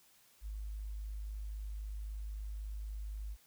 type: tone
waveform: sine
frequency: 51.91 Hz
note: G#1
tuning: in tune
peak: -39 dBFS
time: 0.41-3.37 s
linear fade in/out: 50 ms
effects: white hiss -66 dBFS RMS until 3.46 s